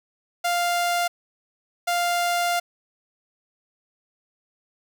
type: tone bursts at uneven times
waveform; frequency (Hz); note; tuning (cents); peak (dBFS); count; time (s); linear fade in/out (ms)
sawtooth; 698.5; F5; 0; -17; 2; 0.44-1.08 / 1.87-2.6; 10
effects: none